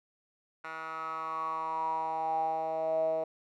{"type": "tone with band-pass filter sweep", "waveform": "10% pulse", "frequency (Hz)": 160.3, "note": "E3", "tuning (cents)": -48, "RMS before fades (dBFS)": -33, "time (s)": [0.64, 3.24], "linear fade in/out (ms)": 5, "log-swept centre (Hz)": [1500, 590], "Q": 9.5, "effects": []}